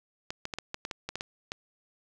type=clicks; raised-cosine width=0.2 ms; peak=-17 dBFS; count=11; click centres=0.305 / 0.454 / 0.538 / 0.586 / 0.744 / 0.851 / 0.912 / 1.09 / 1.156 / 1.209 / 1.519 s; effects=none